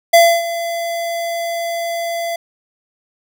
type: tone with ADSR envelope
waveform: square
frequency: 678 Hz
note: E5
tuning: 49 cents sharp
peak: -5 dBFS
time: 0.13-2.36 s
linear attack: 10 ms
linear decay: 280 ms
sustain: -15 dB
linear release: 4 ms
effects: none